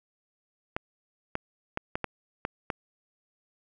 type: clicks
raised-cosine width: 0.5 ms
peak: -14 dBFS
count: 7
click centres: 0.765 / 1.354 / 1.774 / 1.955 / 2.043 / 2.451 / 2.702 s
effects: none